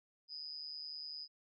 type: tone with amplitude modulation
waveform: sine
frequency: 4978 Hz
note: D#8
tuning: in tune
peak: -40 dBFS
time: 0.28-1.28 s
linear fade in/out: 50 ms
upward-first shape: sine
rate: 150 Hz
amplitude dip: 75%
effects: AAC 64 kbps